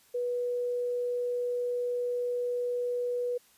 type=tone; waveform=sine; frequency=488.6 Hz; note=B4; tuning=19 cents flat; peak=-28 dBFS; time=0.14-3.38 s; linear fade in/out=10 ms; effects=white hiss -62 dBFS RMS until 3.57 s + resampled to 32000 Hz